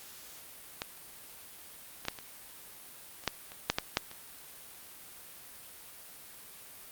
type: clicks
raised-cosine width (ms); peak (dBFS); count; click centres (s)
0.2; -16 / -22 / -12 / -25 / -30 / -10 / -28 / -7 / -10 / -8 / -28; 11; 0.819 / 2.052 / 2.084 / 2.188 / 3.238 / 3.277 / 3.519 / 3.7 / 3.785 / 3.971 / 4.114
effects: white hiss -50 dBFS RMS until 6.91 s + Opus 48 kbps